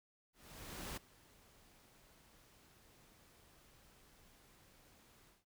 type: noise with ADSR envelope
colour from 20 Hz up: pink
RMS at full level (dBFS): -45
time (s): 0.33-5.45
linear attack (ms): 640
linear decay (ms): 9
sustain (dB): -21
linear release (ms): 160
effects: none